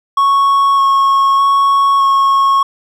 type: tone with vibrato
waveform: triangle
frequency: 1101 Hz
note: C#6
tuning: 12 cents flat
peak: -6 dBFS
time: 0.17-2.63 s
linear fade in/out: 5 ms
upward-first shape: square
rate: 0.82 Hz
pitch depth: 9 cents each way
effects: none